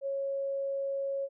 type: tone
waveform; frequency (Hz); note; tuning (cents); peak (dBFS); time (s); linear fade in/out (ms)
sine; 550; C#5; -14; -30; 0.01-1.29; 50
effects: none